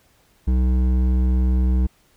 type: tone with hard clipping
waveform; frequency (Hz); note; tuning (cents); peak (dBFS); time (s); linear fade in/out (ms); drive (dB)
sine; 63; B1; +35; -17; 0.47-1.87; 10; 10
effects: pink hiss -59 dBFS RMS until 2.16 s